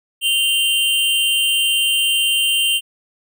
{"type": "tone pair together", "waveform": "square", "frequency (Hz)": [2794, 3112], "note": ["F7", "G7"], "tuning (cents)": [0, -13], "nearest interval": "major second", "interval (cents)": 187, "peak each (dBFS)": -18, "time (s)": [0.21, 2.81], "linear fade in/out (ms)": 50, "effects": []}